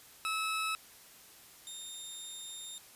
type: tone pair in turn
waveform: 20% pulse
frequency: 1299 / 3662 Hz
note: E6 / A#7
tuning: -26 / -32 cents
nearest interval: octave + tritone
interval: 1794 cents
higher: second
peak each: -27 / -37 dBFS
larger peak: first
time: 0.25-0.75 / 1.67-2.78 s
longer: second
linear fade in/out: 0 ms
effects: white hiss -56 dBFS RMS until 2.95 s + resampled to 32000 Hz